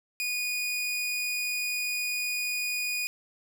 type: tone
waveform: sawtooth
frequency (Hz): 2463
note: D#7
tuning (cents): -18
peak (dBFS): -25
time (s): 0.2-3.07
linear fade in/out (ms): 0
effects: none